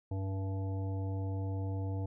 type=harmonic tone with a mistuned harmonic; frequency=96.1 Hz; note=G2; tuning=34 cents flat; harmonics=1 / 3 / 5 / 7 / 9; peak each=-33 / -43 / -47 / -50 / -52 dBFS; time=0.11-2.06 s; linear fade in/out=5 ms; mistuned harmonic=1; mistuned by=+21 cents; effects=none